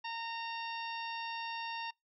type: harmonic tone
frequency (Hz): 920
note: A#5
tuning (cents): -23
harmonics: 1 / 2 / 3 / 4 / 5 / 6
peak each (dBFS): -40 / -46 / -44 / -49 / -52 / -51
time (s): 0.04-1.91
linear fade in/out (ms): 10
effects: noise-tail reverb RT60 0.2 s tail -26 dB re dry